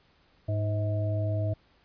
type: harmonic tone with a mistuned harmonic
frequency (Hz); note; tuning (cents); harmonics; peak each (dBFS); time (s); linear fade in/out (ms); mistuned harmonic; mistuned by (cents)
103.83; G#2; 0; 1 / 3 / 5 / 6; -26 / -39 / -45 / -34; 0.48-1.54; 10; 6; +45
effects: pink hiss -64 dBFS RMS until 1.84 s + resampled to 11025 Hz